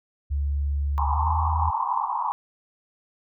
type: tone with pitch glide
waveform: sine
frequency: 71.2 to 79.46 Hz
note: C#2 to D#2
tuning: +47 to +37 cents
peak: -22 dBFS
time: 0.3-1.71 s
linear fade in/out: 20 ms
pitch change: +190 cents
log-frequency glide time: 1.07-1.3 s
type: band-pass noise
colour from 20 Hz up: white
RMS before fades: -26 dBFS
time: 0.98-2.32 s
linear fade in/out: 0 ms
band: 810 to 1100 Hz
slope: 96 dB/octave
effects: none